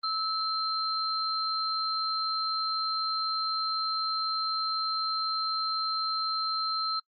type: tone pair together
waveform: sine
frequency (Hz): 1304 / 4140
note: E6 / C8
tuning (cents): -19 / -19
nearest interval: octave + minor sixth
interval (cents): 2000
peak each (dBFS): -30 / -30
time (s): 0.03-7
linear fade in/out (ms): 10
effects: noise-tail reverb RT60 0.1 s tail -24 dB re dry + Opus 24 kbps